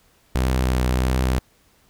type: tone with vibrato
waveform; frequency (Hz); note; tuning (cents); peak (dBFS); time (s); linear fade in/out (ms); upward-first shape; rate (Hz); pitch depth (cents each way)
sawtooth; 63.4; B1; +46; -14; 0.35-1.39; 0; triangle; 1.5; 23
effects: pink hiss -59 dBFS RMS until 1.89 s